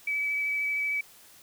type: tone with vibrato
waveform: sine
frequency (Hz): 2292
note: D7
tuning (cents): -43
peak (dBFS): -26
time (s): 0.07-1.01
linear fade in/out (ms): 5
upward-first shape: sine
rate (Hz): 13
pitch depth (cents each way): 11
effects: white hiss -54 dBFS RMS until 1.42 s